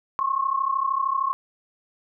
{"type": "tone pair together", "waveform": "sine", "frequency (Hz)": [1064.9, 1098], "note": ["C6", "C#6"], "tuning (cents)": [30, -17], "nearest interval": "minor second", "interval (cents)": 53, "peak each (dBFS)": -24, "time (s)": [0.19, 1.33], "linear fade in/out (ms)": 0, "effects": []}